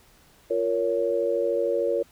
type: chord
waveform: sine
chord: Bb minor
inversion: second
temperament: just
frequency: 349.6 / 466.2 / 559.4 Hz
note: F4 / Bb4 / Db5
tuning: +2 / 0 / +16 cents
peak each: -29 / -25 / -25 dBFS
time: 0.5-2.03 s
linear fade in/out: 10 ms
effects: pink hiss -57 dBFS RMS until 2.11 s